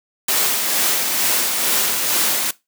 white noise with tremolo, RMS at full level -17 dBFS, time 0.28-2.51 s, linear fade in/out 5 ms, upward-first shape sine, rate 2.2 Hz, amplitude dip 35%, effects noise-tail reverb RT60 0.2 s tail -19 dB re dry + high-pass 200 Hz 12 dB/octave

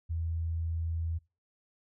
sine tone, 82.41 Hz, E2, in tune, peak -30 dBFS, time 0.09-1.19 s, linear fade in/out 20 ms, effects noise-tail reverb RT60 0.3 s tail -24 dB re dry

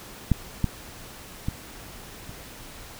clicks, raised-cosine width 5 ms, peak -6 / -9 / -14 / -28 dBFS, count 4, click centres 0.317 / 0.643 / 1.485 / 2.294 s, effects pink hiss -43 dBFS RMS until 2.99 s

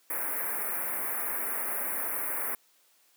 white band-stop noise, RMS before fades -32 dBFS, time 0.1-2.55 s, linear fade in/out 2 ms, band 2200 to 10000 Hz, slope 48 dB/octave, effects white hiss -65 dBFS RMS until 3.16 s + high-pass 300 Hz 12 dB/octave

